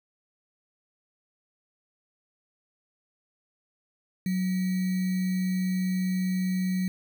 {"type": "tone with sample-and-hold", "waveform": "sine", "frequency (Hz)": 185, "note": "F#3", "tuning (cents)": 0, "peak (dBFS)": -24, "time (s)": [4.26, 6.88], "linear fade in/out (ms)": 2, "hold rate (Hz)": 2100, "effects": []}